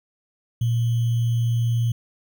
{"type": "tone with sample-and-hold", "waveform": "sine", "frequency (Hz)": 117.2, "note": "A#2", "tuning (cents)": 10, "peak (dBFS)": -18, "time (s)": [0.61, 1.92], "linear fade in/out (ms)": 5, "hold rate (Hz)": 3150, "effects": []}